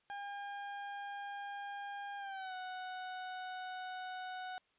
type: tone with pitch glide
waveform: 30% pulse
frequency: 807 to 740 Hz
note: G#5 to F#5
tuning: -50 to 0 cents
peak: -39 dBFS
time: 0.1-4.58 s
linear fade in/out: 0 ms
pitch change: -150 cents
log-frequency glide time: 2.18-2.54 s
effects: white hiss -75 dBFS RMS until 4.78 s + resampled to 8000 Hz